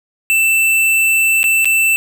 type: tone with dropouts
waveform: square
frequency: 2663 Hz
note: E7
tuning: 17 cents sharp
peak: -11 dBFS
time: 0.3-1.96 s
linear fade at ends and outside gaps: 0 ms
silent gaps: 1.431-1.441 / 1.646-1.655 s
effects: none